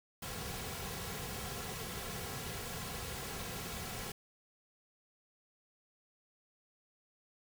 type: noise with comb filter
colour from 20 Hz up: pink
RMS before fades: -42 dBFS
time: 0.22-4.12 s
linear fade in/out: 5 ms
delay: 3.3 ms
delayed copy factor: -0.6
effects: none